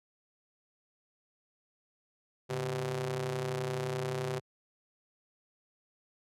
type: ring-modulated tone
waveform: sawtooth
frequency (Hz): 124.1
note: B2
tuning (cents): +9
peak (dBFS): -25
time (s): 2.49-4.4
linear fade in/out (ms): 20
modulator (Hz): 264
effects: high-pass 80 Hz 12 dB/octave + low-pass 11000 Hz 12 dB/octave